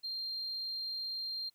sine tone, 4186 Hz, C8, in tune, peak -35 dBFS, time 0.03-1.5 s, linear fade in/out 20 ms, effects tanh soft clip ceiling -32 dBFS + white hiss -75 dBFS RMS until 1.54 s

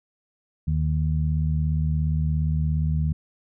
harmonic tone, 77.2 Hz, D#2, 13 cents flat, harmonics 1 / 2 / 3, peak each -23 / -23 / -37 dBFS, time 0.67-3.13 s, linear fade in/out 10 ms, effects none

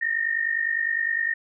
sine tone pair together, 1814.8 / 1864.7 Hz, A#6 / A#6, -47 / 0 cents, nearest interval unison, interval 47 cents, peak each -25 dBFS, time 0.01-1.34 s, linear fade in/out 10 ms, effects none

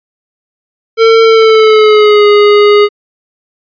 square tone with pitch glide, 451.3 to 413.8 Hz, A4 to G#4, +44 to -6 cents, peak -3 dBFS, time 0.97-2.89 s, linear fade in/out 50 ms, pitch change -150 cents, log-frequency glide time 1.25-2.26 s, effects resampled to 11025 Hz

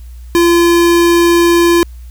square tone, 342.5 Hz, F4, 34 cents flat, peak -7 dBFS, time 0.35-1.83 s, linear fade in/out 0 ms, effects added 60 Hz sine -28 dBFS peak until 2.1 s + white hiss -50 dBFS RMS until 2.1 s

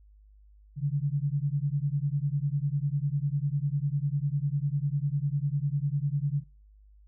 sine beating tone pair, 138.59 / 148.59 Hz, C#3 / D3, 0 / +21 cents, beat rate 10 Hz, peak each -28 / -29 dBFS, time 0.76-6.44 s, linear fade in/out 50 ms, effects noise-tail reverb RT60 0.4 s tail -26 dB re dry + added 51 Hz sine -53 dBFS peak until 7.07 s

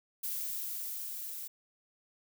violet noise with level ramp, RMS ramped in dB -36 to -42 dBFS, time 0.23-1.48 s, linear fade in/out 10 ms, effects none

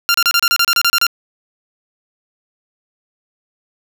15% pulse tone bursts, 1390 Hz, F6, 9 cents flat, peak -4 dBFS, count 12, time 0.09-1.067 s, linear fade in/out 0 ms, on 53 ms, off 31 ms, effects none

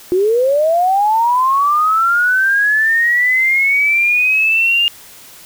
sine linear sweep, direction up, 350.2 to 2830 Hz, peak -10 dBFS, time 0.12-4.88 s, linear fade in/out 0 ms, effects white hiss -39 dBFS RMS until 5.45 s

